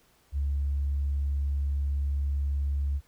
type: tone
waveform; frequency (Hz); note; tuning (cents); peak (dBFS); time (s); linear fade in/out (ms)
sine; 70.4; C#2; +27; -24; 0.32-3.01; 50
effects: tanh soft clip ceiling -21 dBFS + pink hiss -64 dBFS RMS until 3.07 s